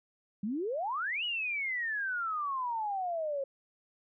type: exponential two-way sweep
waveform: sine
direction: up then down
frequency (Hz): 192.2 to 2960 to 536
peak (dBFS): -31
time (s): 0.43-3.44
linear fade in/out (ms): 5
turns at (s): 1.24
effects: none